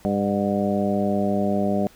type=harmonic tone with a mistuned harmonic; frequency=100.3 Hz; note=G2; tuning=40 cents sharp; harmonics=1 / 2 / 3 / 4 / 5 / 6 / 7; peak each=-34 / -22 / -30 / -29 / -32 / -26 / -30 dBFS; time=0.05-1.87 s; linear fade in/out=0 ms; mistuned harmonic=7; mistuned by=+70 cents; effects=pink hiss -52 dBFS RMS until 1.95 s